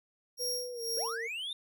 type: tone with tremolo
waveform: sawtooth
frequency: 5588 Hz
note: F8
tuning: in tune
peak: -29 dBFS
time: 0.37-1.19 s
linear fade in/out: 50 ms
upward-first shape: sine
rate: 2.1 Hz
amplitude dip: 90%
type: tone with pitch glide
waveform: sine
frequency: 493.9 to 458.2 Hz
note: B4 to A#4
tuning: 0 to -30 cents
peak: -38 dBFS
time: 0.39-1.28 s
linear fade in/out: 20 ms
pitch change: -130 cents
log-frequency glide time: 0.72-0.82 s
type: linear sweep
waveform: triangle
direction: up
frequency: 448.4 to 3700 Hz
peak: -34 dBFS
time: 0.97-1.53 s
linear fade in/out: 2 ms
effects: none